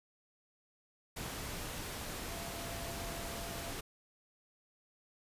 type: tone in noise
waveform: sine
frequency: 679 Hz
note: F5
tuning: 49 cents flat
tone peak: -48 dBFS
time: 2.3-3.73 s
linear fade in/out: 10 ms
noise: pink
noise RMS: -42 dBFS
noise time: 1.16-3.81 s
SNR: -9 dB
effects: resampled to 32000 Hz